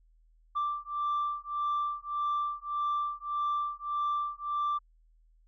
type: beating tone pair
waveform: sine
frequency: 1174.7 / 1176.4 Hz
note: D6 / D6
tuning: 0 / +3 cents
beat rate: 1.7 Hz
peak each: -31 dBFS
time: 0.55-4.79 s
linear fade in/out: 20 ms
effects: tanh soft clip ceiling -25 dBFS + added 40 Hz sine -60 dBFS peak until 5.47 s